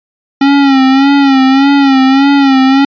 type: tone with vibrato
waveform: square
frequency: 272.3 Hz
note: C#4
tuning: 31 cents flat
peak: -5 dBFS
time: 0.41-2.85 s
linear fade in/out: 5 ms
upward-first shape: sine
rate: 1.7 Hz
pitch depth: 61 cents each way
effects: resampled to 11025 Hz